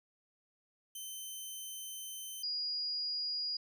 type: tone pair in turn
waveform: 10% pulse / sine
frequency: 3080 / 4875 Hz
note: G7 / D#8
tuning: -31 / -36 cents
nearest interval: minor sixth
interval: 795 cents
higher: second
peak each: -34 / -34 dBFS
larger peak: neither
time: 0.95-2.43 / 2.43-3.57 s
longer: first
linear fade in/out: 5 ms
effects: none